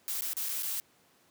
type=noise with dropouts; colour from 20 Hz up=blue; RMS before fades=-34 dBFS; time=0.08-0.8 s; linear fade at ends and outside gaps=0 ms; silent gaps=0.209-0.22 / 0.333-0.368 / 0.487-0.491 / 0.624-0.631 s; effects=pink hiss -65 dBFS RMS until 1.3 s + high-pass 150 Hz 12 dB/octave